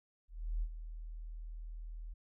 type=tone with ADSR envelope; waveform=sine; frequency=40.04 Hz; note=E1; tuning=50 cents flat; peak=-31 dBFS; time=0.28-2.14 s; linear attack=340 ms; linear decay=60 ms; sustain=-11 dB; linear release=12 ms; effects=none